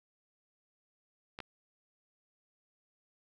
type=clicks; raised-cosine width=0.3 ms; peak=-26 / -25 dBFS; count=2; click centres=1.389 / 1.403 s; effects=none